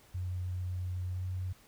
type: tone with pitch glide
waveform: sine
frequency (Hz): 90.8 to 92.12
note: F#2 to F#2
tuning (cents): -32 to -7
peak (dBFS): -33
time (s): 0.14-1.53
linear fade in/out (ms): 10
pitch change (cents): +25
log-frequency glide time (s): 1.1-1.24
effects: pink hiss -61 dBFS RMS until 1.67 s